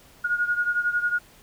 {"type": "beating tone pair", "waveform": "sine", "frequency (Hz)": [1435, 1446], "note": ["F6", "F#6"], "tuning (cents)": [47, -40], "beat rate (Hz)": 11, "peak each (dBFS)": [-23, -27], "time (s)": [0.24, 1.19], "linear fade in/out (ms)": 10, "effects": ["pink hiss -53 dBFS RMS until 1.42 s"]}